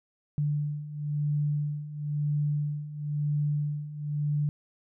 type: beating tone pair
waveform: sine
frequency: 146.83 / 147.82 Hz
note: D3 / D3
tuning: 0 / +12 cents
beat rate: 0.99 Hz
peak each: -32 / -28 dBFS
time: 0.38-4.49 s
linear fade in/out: 0 ms
effects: none